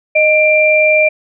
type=tone pair together; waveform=sine; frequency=618 / 2369 Hz; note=D#5 / D7; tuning=-12 / +14 cents; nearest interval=octave + major seventh; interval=2326 cents; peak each=-10 dBFS; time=0.15-1.09 s; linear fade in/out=10 ms; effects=none